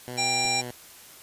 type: tone with vibrato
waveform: 10% pulse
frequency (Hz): 123.47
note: B2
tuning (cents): 0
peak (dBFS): -26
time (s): 0.08-0.71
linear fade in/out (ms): 0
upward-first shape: sine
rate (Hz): 6.2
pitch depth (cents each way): 14
type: harmonic tone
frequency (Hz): 792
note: G5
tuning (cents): +18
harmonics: 1 / 3 / 5 / 7 / 9 / 10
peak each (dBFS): -29 / -28 / -32 / -29 / -32 / -33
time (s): 0.17-0.62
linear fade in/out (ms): 20
type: clicks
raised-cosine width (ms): 2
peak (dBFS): -30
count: 2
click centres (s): 0.45 / 0.456
effects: white hiss -48 dBFS RMS until 1.22 s + resampled to 32000 Hz